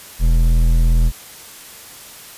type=tone with hard clipping; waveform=sine; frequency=41.2 Hz; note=E1; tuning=in tune; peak=-12 dBFS; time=0.19-1.12 s; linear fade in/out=50 ms; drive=9 dB; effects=white hiss -38 dBFS RMS until 2.37 s + resampled to 32000 Hz